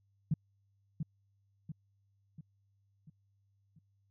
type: tone with echo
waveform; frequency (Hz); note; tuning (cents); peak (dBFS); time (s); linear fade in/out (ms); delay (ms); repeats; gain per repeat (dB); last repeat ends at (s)
sine; 154.6; D#3; -11; -26; 0.31-0.34; 5; 690; 5; -6; 3.79
effects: added 99 Hz sine -70 dBFS peak until 4.1 s